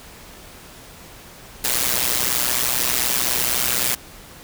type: noise with amplitude modulation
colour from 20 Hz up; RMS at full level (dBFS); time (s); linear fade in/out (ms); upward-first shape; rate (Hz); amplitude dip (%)
white; -17; 1.64-3.95; 5; sine; 124; 85
effects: pink hiss -42 dBFS RMS until 4.43 s